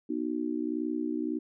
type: chord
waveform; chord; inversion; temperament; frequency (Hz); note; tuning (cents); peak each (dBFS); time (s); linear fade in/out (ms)
sine; B major; none; just; 246.9 / 308.7 / 370.4; B3 / D#4 / F#4; 0 / -14 / +2; -34 / -31 / -37; 0.09-1.39; 10
effects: none